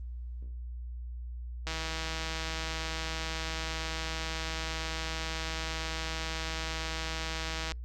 click train, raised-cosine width 0.2 ms, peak -18 dBFS, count 975, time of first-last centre 1.67-7.72 s, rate 161 Hz, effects added 60 Hz sine -37 dBFS peak until 7.84 s + Opus 32 kbps

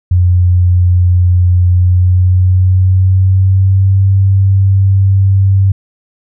sine tone with pitch glide, 89.5 to 97.04 Hz, F2 to G2, +43 to -17 cents, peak -5 dBFS, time 0.11-5.72 s, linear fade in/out 5 ms, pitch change +140 cents, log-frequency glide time 1.67-4.05 s, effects none

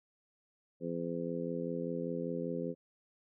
harmonic tone, 85.1 Hz, F2, 44 cents flat, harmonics 2 / 3 / 4 / 5 / 6, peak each -40 / -40 / -43 / -41 / -40 dBFS, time 0.8-2.75 s, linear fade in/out 50 ms, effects none

